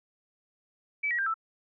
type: tone with pitch steps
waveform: sine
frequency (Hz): 2300 / 1911.8 / 1589.2 / 1321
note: D7 / A#6 / G6 / E6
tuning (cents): -37 / +43 / +23 / +3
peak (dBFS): -26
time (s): 1.03-1.342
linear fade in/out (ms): 10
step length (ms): 78
effects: none